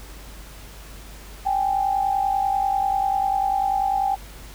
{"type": "tone pair together", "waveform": "sine", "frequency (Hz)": [780.4, 830.6], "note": ["G5", "G#5"], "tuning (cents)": [-8, 0], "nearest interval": "minor second", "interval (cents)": 108, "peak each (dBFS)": [-20, -25], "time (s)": [1.45, 4.16], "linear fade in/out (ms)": 20, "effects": ["added 50 Hz sine -40 dBFS peak until 4.54 s", "pink hiss -44 dBFS RMS until 4.54 s"]}